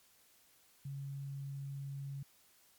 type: tone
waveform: sine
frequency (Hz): 138.59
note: C#3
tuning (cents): 0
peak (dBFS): -40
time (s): 0.85-2.23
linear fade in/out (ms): 5
effects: white hiss -67 dBFS RMS until 2.78 s + MP3 96 kbps